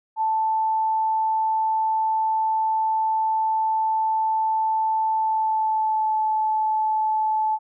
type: tone with pitch glide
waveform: sine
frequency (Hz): 880 to 868.4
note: A5 to A5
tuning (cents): 0 to -23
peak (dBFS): -19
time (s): 0.16-7.59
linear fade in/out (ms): 50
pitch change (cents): -23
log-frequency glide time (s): 5.15-6.16
effects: none